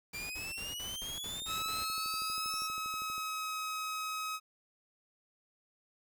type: noise bursts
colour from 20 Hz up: pink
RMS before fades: -48 dBFS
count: 8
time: 0.13-1.847 s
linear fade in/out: 5 ms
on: 170 ms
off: 51 ms
type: exponential sweep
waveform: sawtooth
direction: up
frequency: 2349 to 5588 Hz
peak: -36 dBFS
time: 0.13-2.68 s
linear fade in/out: 20 ms
type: click train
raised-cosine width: 2 ms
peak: -40 dBFS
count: 29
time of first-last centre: 0.94-3.18 s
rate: 12.5 Hz
type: tone with pitch glide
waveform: sawtooth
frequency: 1295 to 1272 Hz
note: E6 to D#6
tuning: -31 to +38 cents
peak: -32 dBFS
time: 1.46-4.4 s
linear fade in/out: 50 ms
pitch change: -31 cents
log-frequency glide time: 1.7-3.58 s
effects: none